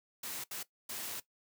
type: noise bursts at uneven times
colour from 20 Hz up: white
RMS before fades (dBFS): -41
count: 3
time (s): 0.23-0.44 / 0.51-0.63 / 0.89-1.2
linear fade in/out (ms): 5
effects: noise-tail reverb RT60 0.1 s tail -17 dB re dry + high-pass 100 Hz 12 dB/octave